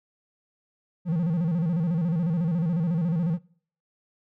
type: tone with vibrato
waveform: triangle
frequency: 168.1 Hz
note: E3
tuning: 34 cents sharp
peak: -20 dBFS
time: 1.05-3.39 s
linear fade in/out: 50 ms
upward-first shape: square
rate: 14 Hz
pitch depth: 110 cents each way
effects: noise-tail reverb RT60 0.5 s tail -23 dB re dry